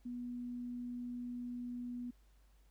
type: tone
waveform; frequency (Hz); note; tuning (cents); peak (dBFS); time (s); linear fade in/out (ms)
sine; 244; B3; -21; -40; 0.05-2.11; 10
effects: added 50 Hz sine -63 dBFS peak until 2.7 s + pink hiss -75 dBFS RMS until 2.7 s